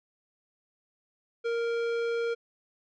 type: tone with tanh clipping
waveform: sine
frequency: 465.9 Hz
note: A#4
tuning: 1 cent flat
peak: -29 dBFS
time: 1.44-2.35 s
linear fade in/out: 20 ms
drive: 15 dB
effects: none